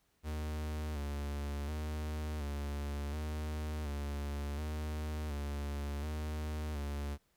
45% pulse tone with vibrato, 74.1 Hz, D2, 16 cents sharp, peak -36 dBFS, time 0.23-7.18 s, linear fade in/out 50 ms, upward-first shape square, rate 0.69 Hz, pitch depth 51 cents each way, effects pink hiss -75 dBFS RMS until 7.36 s

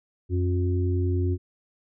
harmonic tone, 90.1 Hz, F#2, 45 cents flat, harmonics 1 / 3 / 4, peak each -22 / -32 / -30 dBFS, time 0.29-1.38 s, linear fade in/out 50 ms, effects none

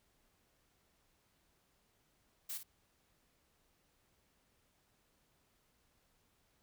blue noise with echo, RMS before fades -42 dBFS, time 2.49-2.58 s, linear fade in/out 10 ms, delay 54 ms, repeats 1, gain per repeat -9 dB, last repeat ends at 2.634 s, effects pink hiss -75 dBFS RMS until 6.62 s

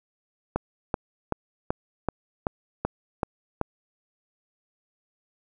click train, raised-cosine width 1 ms, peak -10 dBFS, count 9, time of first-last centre 0.56-3.613 s, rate 2.62 Hz, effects none

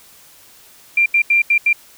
sine tone bursts at uneven times, 2377 Hz, D7, 20 cents sharp, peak -10 dBFS, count 5, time 0.97-1.06 / 1.14-1.22 / 1.3-1.42 / 1.5-1.58 / 1.66-1.73 s, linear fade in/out 5 ms, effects white hiss -46 dBFS RMS until 1.97 s

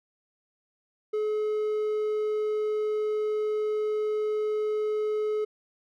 triangle tone, 426.6 Hz, G#4, 46 cents sharp, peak -23 dBFS, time 1.13-5.45 s, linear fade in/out 10 ms, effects none

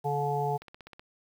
harmonic tone, 143.8 Hz, D3, 36 cents flat, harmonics 1 / 3 / 5 / 6, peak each -32 / -32 / -32 / -32 dBFS, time 0.04-0.58 s, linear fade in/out 20 ms
click train, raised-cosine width 0.3 ms, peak -30 dBFS, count 7, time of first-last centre 0.62-0.995 s, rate 16 Hz
effects 9-bit

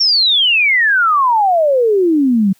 sine exponential sweep, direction down, 5588 to 185 Hz, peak -9 dBFS, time 0-2.53 s, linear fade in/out 10 ms, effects white hiss -54 dBFS RMS until 2.59 s + high-pass 80 Hz 12 dB/octave

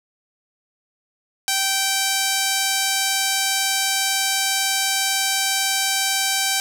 sawtooth tone with band-pass filter, 778 Hz, G5, 13 cents flat, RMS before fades -21 dBFS, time 1.48-6.6 s, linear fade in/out 0 ms, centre 7200 Hz, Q 0.69, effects none

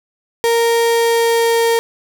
35% pulse tone with pitch glide, 464.3 to 461.4 Hz, A#4 to A#4, -7 to -18 cents, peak -10 dBFS, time 0.44-1.79 s, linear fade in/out 0 ms, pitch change -11 cents, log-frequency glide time 0.82-1.65 s, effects none

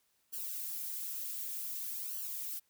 violet noise with flanger, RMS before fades -40 dBFS, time 0.32-2.6 s, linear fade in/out 20 ms, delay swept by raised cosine 0.67 to 5.67 ms, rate 0.54 Hz, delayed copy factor +0.9, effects white hiss -75 dBFS RMS until 2.69 s

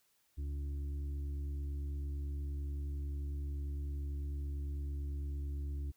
harmonic tone with a mistuned harmonic, 71.2 Hz, C#2, 47 cents sharp, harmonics 1 / 2 / 4 / 5, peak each -36 / -51 / -53 / -59 dBFS, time 0.37-5.92 s, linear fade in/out 20 ms, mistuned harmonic 2, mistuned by -26 cents, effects white hiss -74 dBFS RMS until 5.96 s

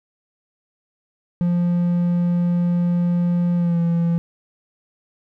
triangle tone with pitch glide, 174.61 to 169.25 Hz, F3 to E3, 0 to +46 cents, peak -14 dBFS, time 1.41-4.18 s, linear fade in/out 0 ms, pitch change -54 cents, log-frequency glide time 3.56-3.79 s, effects none

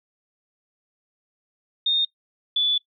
sine tone pair in turn, 3669 / 3463 Hz, A#7 / A7, -28 / -28 cents, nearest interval minor second, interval 100 cents, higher first, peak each -18 dBFS, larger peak neither, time 1.86-2.05 / 2.56-2.78 s, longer second, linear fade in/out 5 ms, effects noise-tail reverb RT60 0.1 s tail -20 dB re dry

